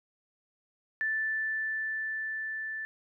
sine tone with level ramp, 1760 Hz, A6, in tune, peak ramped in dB -27 to -34 dBFS, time 1.01-2.85 s, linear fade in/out 0 ms, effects none

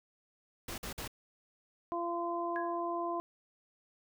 pink noise bursts, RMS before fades -41 dBFS, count 3, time 0.68-1.078 s, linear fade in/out 5 ms, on 100 ms, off 49 ms
harmonic tone, 343 Hz, F4, 31 cents flat, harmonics 1 / 2 / 3, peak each -37 / -37 / -37 dBFS, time 1.92-3.2 s, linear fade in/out 0 ms
sine tone with exponential decay, 1661.2 Hz, G#6, in tune, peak -35 dBFS, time 2.56-2.8 s, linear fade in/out 0 ms, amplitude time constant 52 ms
effects none

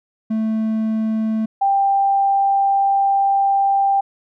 triangle / sine tone pair in turn, 220 / 789.7 Hz, A3 / G5, 0 / +13 cents, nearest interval octave + minor seventh, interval 2213 cents, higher second, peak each -15 / -13 dBFS, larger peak second, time 0.3-1.46 / 1.61-4.01 s, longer second, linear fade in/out 10 ms, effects none

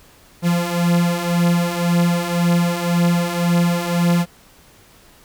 45% pulse beating tone pair, 171.6 / 173.5 Hz, F3 / F3, -30 / -11 cents, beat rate 1.9 Hz, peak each -20 / -17 dBFS, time 0.42-4.26 s, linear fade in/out 50 ms, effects pink hiss -49 dBFS RMS until 5.24 s

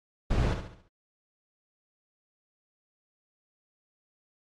brown noise with echo, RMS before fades -26 dBFS, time 0.3-0.54 s, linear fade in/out 10 ms, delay 69 ms, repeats 5, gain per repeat -7 dB, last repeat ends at 0.885 s, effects low-pass 6000 Hz 12 dB/octave + AAC 32 kbps

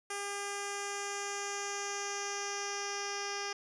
10% pulse tone with low-pass filter sweep, 402.8 Hz, G4, 47 cents sharp, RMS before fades -38 dBFS, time 0.1-3.53 s, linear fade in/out 5 ms, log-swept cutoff 8600 to 5200 Hz, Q 3.5, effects none

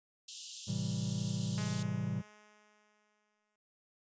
white high-pass noise, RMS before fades -42 dBFS, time 0.28-1.83 s, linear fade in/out 5 ms, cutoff 2800 Hz, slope 96 dB/octave
triangle chord, A minor seventh, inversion none, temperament equal with one note detuned, 110 / 131.95 / 164.81 / 196 Hz, A2 / C3 / E3 / G3, 0 / +15 / 0 / 0 cents, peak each -37 dBFS, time 0.67-2.22 s, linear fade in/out 20 ms
5% pulse tone with exponential decay, 210.6 Hz, G#3, 24 cents sharp, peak -31 dBFS, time 1.58-3.56 s, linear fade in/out 0 ms, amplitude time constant 430 ms
effects noise-tail reverb RT60 0.2 s tail -25 dB re dry + resampled to 16000 Hz

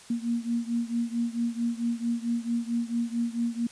sine beating tone pair, 233.1 / 237.6 Hz, A#3 / A#3, 0 / +33 cents, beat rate 4.5 Hz, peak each -28 / -30 dBFS, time 0.1-3.67 s, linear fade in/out 5 ms, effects white hiss -50 dBFS RMS until 3.71 s + resampled to 22050 Hz

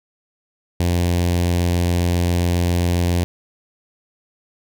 sawtooth tone with notch filter, 87.4 Hz, F2, 2 cents sharp, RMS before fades -18 dBFS, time 0.8-3.24 s, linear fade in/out 0 ms, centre 1300 Hz, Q 1.2, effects none

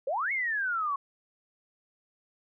sine exponential two-way sweep, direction up then down, 501 to 2217 to 1089 Hz, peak -27 dBFS, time 0.07-0.96 s, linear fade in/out 5 ms, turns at 0.32 s, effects none

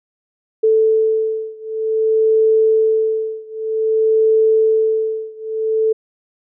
sine beating tone pair, 440 / 440.53 Hz, A4 / A4, 0 / +2 cents, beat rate 0.53 Hz, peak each -15 / -16 dBFS, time 0.63-5.93 s, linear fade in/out 10 ms, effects none

